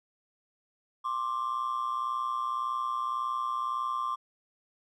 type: ring-modulated tone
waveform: triangle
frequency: 1115 Hz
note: C#6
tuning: 10 cents sharp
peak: -23 dBFS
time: 1.04-4.16 s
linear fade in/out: 20 ms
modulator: 60.9 Hz
effects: tanh soft clip ceiling -23 dBFS